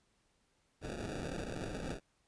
white noise with sample-and-hold, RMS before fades -41 dBFS, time 0.81-2 s, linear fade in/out 50 ms, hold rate 1050 Hz, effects pink hiss -75 dBFS RMS until 2.27 s + resampled to 22050 Hz

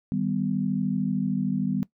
sine chord, Eb augmented, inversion none, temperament equal with one note detuned, 155.56 / 196 / 249.4 Hz, Eb3 / G3 / B3, 0 / 0 / +17 cents, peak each -30 / -26 / -28 dBFS, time 0.12-1.83 s, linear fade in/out 0 ms, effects noise-tail reverb RT60 0.1 s tail -19 dB re dry

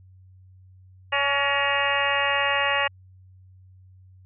harmonic tone with a mistuned harmonic, 281.7 Hz, C#4, 28 cents sharp, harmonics 2 / 3 / 4 / 5 / 6 / 7 / 8 / 9 / 10, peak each -29 / -29 / -28 / -33 / -32 / -26 / -33 / -30 / -28 dBFS, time 1.12-2.88 s, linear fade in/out 10 ms, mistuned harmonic 7, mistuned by -55 cents, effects added 93 Hz sine -48 dBFS peak until 4.25 s

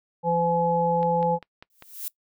harmonic tone, 169.9 Hz, F3, 47 cents flat, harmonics 1 / 3 / 5, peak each -27 / -24 / -23 dBFS, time 0.23-1.39 s, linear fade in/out 50 ms
click train, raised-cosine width 0.3 ms, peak -26 dBFS, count 5, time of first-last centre 1.03-1.824 s, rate 5.04 Hz
violet noise with exponential growth, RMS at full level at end -29 dBFS, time 1.7-2.08 s, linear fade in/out 0 ms, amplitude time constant 82 ms
effects noise-tail reverb RT60 0.1 s tail -22 dB re dry

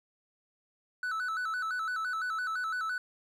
triangle tone with vibrato, 1396.9 Hz, F6, in tune, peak -29 dBFS, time 1.03-2.98 s, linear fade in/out 2 ms, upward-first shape square, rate 5.9 Hz, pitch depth 110 cents each way, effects none

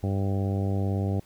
harmonic tone, 98 Hz, G2, in tune, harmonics 1 / 2 / 3 / 4 / 5 / 6 / 7 / 8, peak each -25 / -31 / -35 / -37 / -39 / -41 / -42 / -43 dBFS, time 0.03-1.2 s, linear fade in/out 5 ms, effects pink hiss -58 dBFS RMS until 1.25 s

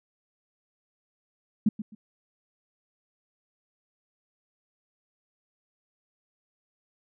sine tone with echo, 213.5 Hz, G#3, 48 cents sharp, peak -17 dBFS, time 1.66-1.69 s, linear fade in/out 5 ms, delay 130 ms, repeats 2, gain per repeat -13 dB, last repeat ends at 1.95 s, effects none

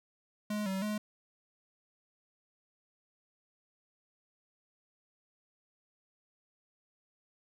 square tone with pitch steps, 210.1 / 191.3 / 211.2 Hz, G#3 / G3 / G#3, +20 / -42 / +29 cents, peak -33 dBFS, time 0.5-0.98 s, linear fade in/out 5 ms, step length 160 ms, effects none

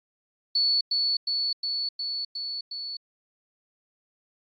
sine tone with echo, 4435 Hz, C#8, in tune, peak -20 dBFS, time 0.55-0.81 s, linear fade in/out 5 ms, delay 360 ms, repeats 6, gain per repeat -2 dB, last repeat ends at 2.97 s, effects AAC 64 kbps

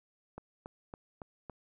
click train, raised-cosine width 1 ms, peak -29 dBFS, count 5, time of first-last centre 0.38-1.497 s, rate 3.58 Hz, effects none

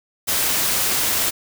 white noise, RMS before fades -20 dBFS, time 0.27-1.31 s, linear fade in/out 20 ms, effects none

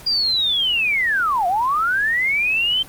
sine linear two-way sweep, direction down then up, 4843 to 684 to 3134 Hz, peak -16 dBFS, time 0.06-2.83 s, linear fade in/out 10 ms, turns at 1.47 s, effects pink hiss -41 dBFS RMS until 2.88 s + Opus 48 kbps

